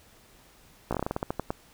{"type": "slowing click train", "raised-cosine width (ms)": 1, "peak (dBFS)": -14, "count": 13, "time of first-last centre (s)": [0.91, 1.505], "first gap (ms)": 16, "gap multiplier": 1.19, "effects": ["pink hiss -57 dBFS RMS until 1.73 s"]}